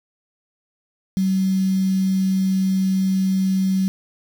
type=tone with quantisation; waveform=sine; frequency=190.1 Hz; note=F#3; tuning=47 cents sharp; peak=-16 dBFS; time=1.17-3.88 s; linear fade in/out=0 ms; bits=6; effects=none